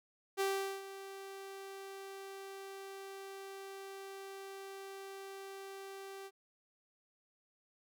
sawtooth tone with ADSR envelope, 390 Hz, G4, 9 cents flat, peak -27 dBFS, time 0.37-6.31 s, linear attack 34 ms, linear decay 410 ms, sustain -15 dB, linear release 49 ms, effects none

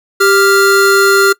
square tone pair together, 392.9 / 1396.9 Hz, G4 / F6, +4 / 0 cents, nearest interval octave + minor seventh, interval 2196 cents, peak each -10 dBFS, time 0.2-1.33 s, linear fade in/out 10 ms, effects noise-tail reverb RT60 0.1 s tail -21 dB re dry

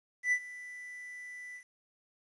triangle tone with ADSR envelope, 1984 Hz, B6, 7 cents sharp, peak -22 dBFS, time 0.23-1.64 s, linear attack 90 ms, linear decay 68 ms, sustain -19 dB, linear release 88 ms, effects resampled to 24000 Hz + 10-bit

